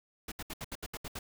pink noise bursts, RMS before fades -40 dBFS, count 9, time 0.28-1.19 s, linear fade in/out 5 ms, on 38 ms, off 71 ms, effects none

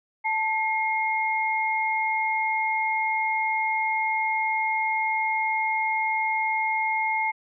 sine tone pair together, 880 / 2141 Hz, A5 / C7, 0 / +39 cents, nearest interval octave + minor third, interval 1539 cents, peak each -25 / -25 dBFS, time 0.24-7.32 s, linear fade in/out 20 ms, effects none

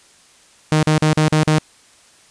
sawtooth tone bursts, 154.7 Hz, D#3, 10 cents flat, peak -8 dBFS, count 6, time 0.72-1.585 s, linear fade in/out 0 ms, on 110 ms, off 41 ms, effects white hiss -50 dBFS RMS until 2.3 s + resampled to 22050 Hz

